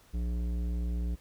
triangle tone with tanh clipping, 59.1 Hz, A#1, 24 cents sharp, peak -31 dBFS, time 0.13-1.16 s, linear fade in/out 20 ms, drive 17 dB, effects pink hiss -61 dBFS RMS until 1.2 s

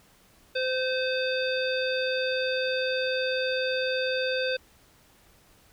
harmonic tone, 516 Hz, C5, 24 cents flat, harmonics 1 / 3 / 5 / 7 / 9, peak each -27 / -32 / -34 / -35 / -37 dBFS, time 0.55-4.57 s, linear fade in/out 10 ms, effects pink hiss -59 dBFS RMS until 5.72 s

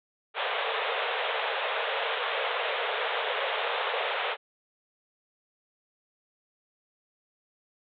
pink band-pass noise, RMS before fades -30 dBFS, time 0.34-4.37 s, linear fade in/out 50 ms, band 430 to 3700 Hz, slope 96 dB/octave, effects none

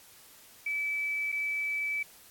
sine tone with dropouts, 2304 Hz, D7, 34 cents flat, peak -29 dBFS, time 0.66-2.03 s, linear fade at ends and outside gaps 5 ms, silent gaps 1.319-1.324 s, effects white hiss -55 dBFS RMS until 2.3 s + AAC 64 kbps

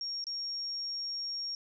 sine tone with dropouts, 5560 Hz, F8, 9 cents flat, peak -34 dBFS, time 0.01-1.55 s, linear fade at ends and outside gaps 1 ms, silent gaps 0.241-0.268 s, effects none

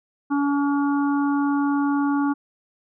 harmonic tone, 284 Hz, C#4, 42 cents sharp, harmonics 1 / 3 / 4 / 5, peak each -19 / -29 / -31 / -33 dBFS, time 0.3-2.34 s, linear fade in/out 20 ms, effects none

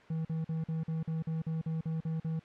triangle tone bursts, 160.9 Hz, E3, 42 cents flat, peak -29 dBFS, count 12, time 0.1-2.395 s, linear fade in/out 5 ms, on 150 ms, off 45 ms, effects white hiss -56 dBFS RMS until 2.44 s + low-pass 2000 Hz 12 dB/octave

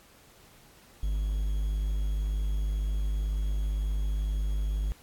triangle tone with quantisation, 51 Hz, G#1, 31 cents flat, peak -24 dBFS, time 1.03-4.92 s, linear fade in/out 0 ms, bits 9, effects pink hiss -57 dBFS RMS until 5.02 s + AAC 64 kbps

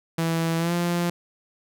sawtooth tone with pitch glide, 164.81 to 173.3 Hz, E3 to F3, 0 to -13 cents, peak -18 dBFS, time 0.18-1.1 s, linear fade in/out 5 ms, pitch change +87 cents, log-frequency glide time 0.58-0.73 s, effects none

